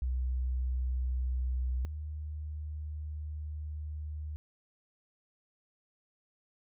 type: tone pair in turn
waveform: sine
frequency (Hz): 63.3 / 75.84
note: B1 / D#2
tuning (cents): +43 / -44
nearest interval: minor third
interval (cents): 313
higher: second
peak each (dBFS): -29 / -36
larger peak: first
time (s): 0.02-1.85 / 1.85-4.36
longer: second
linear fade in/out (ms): 0
effects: none